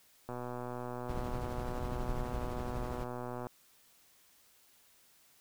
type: click train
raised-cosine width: 1 ms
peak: -27 dBFS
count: 392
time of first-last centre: 0.29-3.469 s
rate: 123 Hz
type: noise with tremolo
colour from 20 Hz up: brown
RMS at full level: -37 dBFS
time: 1.08-3.05 s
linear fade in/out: 20 ms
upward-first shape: triangle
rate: 12 Hz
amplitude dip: 45%
effects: white hiss -65 dBFS RMS until 5.4 s